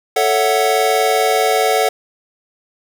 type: chord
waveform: square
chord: F# minor seventh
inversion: first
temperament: equal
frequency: 440 / 554.4 / 659.3 / 740 Hz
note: A4 / C#5 / E5 / F#5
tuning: 0 / 0 / 0 / 0 cents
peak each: -18 / -21 / -22 / -17 dBFS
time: 0.16-1.89 s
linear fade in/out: 5 ms
effects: none